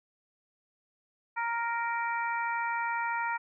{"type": "harmonic tone", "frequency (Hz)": 466.2, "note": "A#4", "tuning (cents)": 0, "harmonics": [2, 3, 4, 5], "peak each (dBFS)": [-31, -35, -37, -39], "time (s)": [1.36, 3.38], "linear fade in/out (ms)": 20, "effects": []}